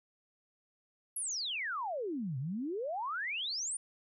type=exponential two-way sweep; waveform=sine; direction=down then up; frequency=11520 to 123.47 to 9620 Hz; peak=-34 dBFS; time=1.16-3.77 s; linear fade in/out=5 ms; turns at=2.38 s; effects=none